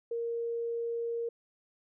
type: tone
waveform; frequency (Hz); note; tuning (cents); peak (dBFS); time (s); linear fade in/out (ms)
sine; 466.2; A#4; 0; -31; 0.11-1.29; 5
effects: none